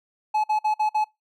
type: tone bursts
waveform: triangle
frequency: 855 Hz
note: A5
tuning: 50 cents flat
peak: -17 dBFS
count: 5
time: 0.34-1.044 s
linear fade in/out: 10 ms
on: 100 ms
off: 51 ms
effects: noise-tail reverb RT60 0.2 s tail -25 dB re dry